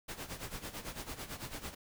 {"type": "noise with tremolo", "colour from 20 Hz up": "pink", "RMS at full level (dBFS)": -41, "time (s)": [0.08, 1.75], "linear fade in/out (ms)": 10, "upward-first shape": "sine", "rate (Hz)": 9, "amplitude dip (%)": 75, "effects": []}